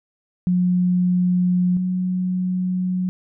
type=tone pair in turn; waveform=sine; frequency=180 / 183.04 Hz; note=F#3 / F#3; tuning=-47 / -18 cents; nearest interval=unison; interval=29 cents; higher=second; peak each=-15 / -19 dBFS; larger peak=first; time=0.47-1.77 / 1.77-3.09 s; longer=second; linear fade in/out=0 ms; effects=none